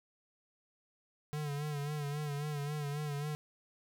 square tone with vibrato, 146.83 Hz, D3, in tune, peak -36 dBFS, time 1.33-3.35 s, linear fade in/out 0 ms, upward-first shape sine, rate 3.7 Hz, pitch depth 57 cents each way, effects none

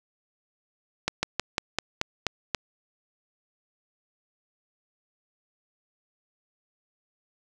slowing click train, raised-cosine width 0.2 ms, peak -7 dBFS, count 8, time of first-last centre 1.08-2.547 s, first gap 150 ms, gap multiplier 1.11, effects none

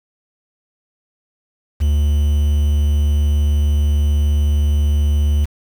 triangle tone with quantisation, 73.42 Hz, D2, in tune, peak -10 dBFS, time 1.8-5.46 s, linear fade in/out 20 ms, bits 6, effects none

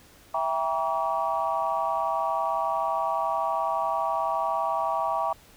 sine chord, E diminished seventh, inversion none, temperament just, 659.3 / 791.1 / 949.3 / 1139.2 Hz, E5 / G5 / Bb5 / Db6, 0 / +16 / +31 / +47 cents, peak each -29 dBFS, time 0.34-5.33 s, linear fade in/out 5 ms, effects tanh soft clip ceiling -14 dBFS + pink hiss -54 dBFS RMS until 5.56 s

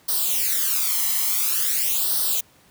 blue noise with flanger, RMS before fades -22 dBFS, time 0.08-2.41 s, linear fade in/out 10 ms, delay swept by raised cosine 0.21 to 0.99 ms, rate 0.48 Hz, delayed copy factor +0.85, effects pink hiss -55 dBFS RMS until 2.7 s + high-pass 80 Hz 12 dB/octave

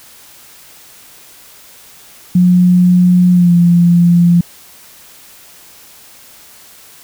sine tone with pitch glide, 179.4 to 172.99 Hz, F3 to F3, +47 to -16 cents, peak -5 dBFS, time 2.35-4.41 s, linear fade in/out 5 ms, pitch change -63 cents, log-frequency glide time 3.32-3.53 s, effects white hiss -40 dBFS RMS until 7.03 s

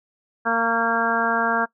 harmonic tone with a mistuned harmonic, 230.2 Hz, A#3, 22 cents flat, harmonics 1 / 2 / 3 / 4 / 5 / 6 / 7, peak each -28 / -28 / -26 / -26 / -27 / -24 / -25 dBFS, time 0.45-1.66 s, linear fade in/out 20 ms, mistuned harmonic 5, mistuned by -21 cents, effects noise-tail reverb RT60 0.1 s tail -21 dB re dry

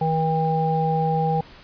harmonic tone, 160 Hz, D#3, 49 cents sharp, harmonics 1 / 3 / 5, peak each -22 / -26 / -22 dBFS, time 0.01-1.41 s, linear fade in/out 5 ms, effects pink hiss -46 dBFS RMS until 1.63 s + resampled to 11025 Hz

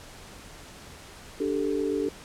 sine chord, D suspended fourth, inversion none, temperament equal, 293.7 / 392 / 440 Hz, D4 / G4 / A4, 0 / 0 / 0 cents, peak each -29 dBFS, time 1.4-2.09 s, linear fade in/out 5 ms, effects pink hiss -46 dBFS RMS until 2.24 s + low-pass 10000 Hz 12 dB/octave

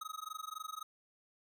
square tone with amplitude modulation, 1266 Hz, D#6, 30 cents sharp, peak -39 dBFS, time 0.01-0.83 s, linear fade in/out 5 ms, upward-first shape sine, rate 23.7 Hz, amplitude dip 100%, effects none

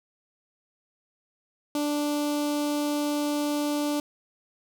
sawtooth tone with notch filter, 293.7 Hz, D4, in tune, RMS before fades -27 dBFS, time 1.75-4 s, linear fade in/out 2 ms, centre 1800 Hz, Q 1.1, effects none

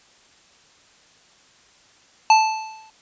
square tone with exponential decay, 877 Hz, A5, 6 cents flat, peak -9 dBFS, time 2.3-2.9 s, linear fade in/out 2 ms, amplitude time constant 130 ms, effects white hiss -54 dBFS RMS until 3.01 s + resampled to 16000 Hz

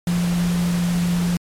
sine tone in noise, 174.61 Hz, F3, in tune, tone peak -17 dBFS, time 0.07-1.37 s, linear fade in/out 2 ms, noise pink, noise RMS -30 dBFS, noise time 0.07-1.37 s, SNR +10 dB, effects low-pass 12000 Hz 12 dB/octave + MP3 96 kbps

